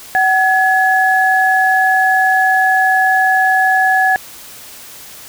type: tone pair together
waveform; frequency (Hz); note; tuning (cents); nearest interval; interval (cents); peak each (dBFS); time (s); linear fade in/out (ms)
sine; 755 / 1694.9; F#5 / G#6; +35 / +35; octave + major second; 1400; -12; 0.15-4.16; 0
effects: white hiss -35 dBFS RMS until 5.28 s